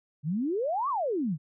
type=exponential two-way sweep; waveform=sine; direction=up then down; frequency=137.8 to 1190 to 137.8 Hz; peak=-26 dBFS; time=0.23-1.38 s; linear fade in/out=50 ms; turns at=0.89 s; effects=none